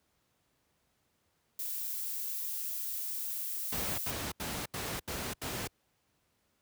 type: noise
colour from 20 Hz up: violet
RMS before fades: -37 dBFS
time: 1.59-4.11 s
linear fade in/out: 2 ms
type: noise bursts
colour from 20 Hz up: pink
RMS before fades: -37 dBFS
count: 6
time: 3.72-5.675 s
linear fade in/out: 5 ms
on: 260 ms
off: 79 ms
effects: pink hiss -75 dBFS RMS until 6.61 s + high-pass 60 Hz 12 dB/octave